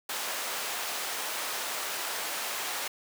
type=high-pass noise; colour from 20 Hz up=pink; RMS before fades=-34 dBFS; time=0.09-2.88 s; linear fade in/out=5 ms; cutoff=710 Hz; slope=12 dB/octave; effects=none